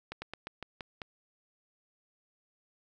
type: slowing click train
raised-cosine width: 0.3 ms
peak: -23 dBFS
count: 7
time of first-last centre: 0.12-1.018 s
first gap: 100 ms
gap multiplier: 1.16
effects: none